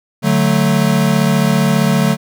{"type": "chord", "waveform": "square", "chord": "D major", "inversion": "none", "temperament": "equal", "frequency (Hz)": [146.83, 185, 220], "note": ["D3", "F#3", "A3"], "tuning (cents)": [0, 0, 0], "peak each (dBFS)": -16, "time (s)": [0.22, 2.17], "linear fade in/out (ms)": 50, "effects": []}